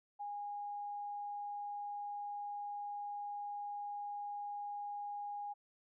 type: tone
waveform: sine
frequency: 820 Hz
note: G#5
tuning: 22 cents flat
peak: -40 dBFS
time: 0.19-5.54 s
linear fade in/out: 20 ms
effects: none